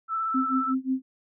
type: tone with vibrato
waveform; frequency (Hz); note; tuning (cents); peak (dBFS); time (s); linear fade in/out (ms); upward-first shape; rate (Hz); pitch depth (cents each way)
sine; 1322; E6; +5; -25; 0.08-0.75; 50; sine; 17; 21
type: tone with tremolo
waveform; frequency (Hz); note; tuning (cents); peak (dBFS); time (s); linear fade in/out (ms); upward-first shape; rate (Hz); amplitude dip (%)
sine; 261.6; C4; 0; -21; 0.34-1.02; 10; sine; 5.6; 95
effects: none